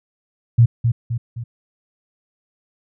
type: tone with echo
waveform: sine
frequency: 117.4 Hz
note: A#2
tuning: 13 cents sharp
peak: -7 dBFS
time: 0.58-0.66 s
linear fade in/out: 10 ms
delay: 260 ms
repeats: 3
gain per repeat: -6 dB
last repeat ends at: 1.44 s
effects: none